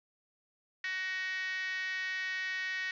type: tone with high-pass filter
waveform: 5% pulse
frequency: 374.7 Hz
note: F#4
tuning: 22 cents sharp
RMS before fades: -36 dBFS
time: 0.84-2.91 s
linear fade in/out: 2 ms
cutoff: 1800 Hz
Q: 8
effects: resampled to 16000 Hz